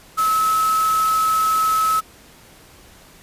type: tone in noise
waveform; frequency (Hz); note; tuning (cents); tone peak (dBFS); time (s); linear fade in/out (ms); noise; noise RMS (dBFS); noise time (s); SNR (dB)
sine; 1293; E6; -34; -15; 0.17-2.01; 20; white; -29; 0.17-2.01; +11
effects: pink hiss -47 dBFS RMS until 3.22 s + resampled to 32000 Hz